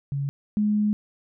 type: tone pair in turn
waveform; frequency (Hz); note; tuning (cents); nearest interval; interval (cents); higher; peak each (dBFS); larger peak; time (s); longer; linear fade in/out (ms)
sine; 140 / 209.8; C#3 / G#3; +18 / +18; perfect fifth; 700; second; -24 / -19; second; 0.12-0.29 / 0.57-0.93; second; 0
effects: none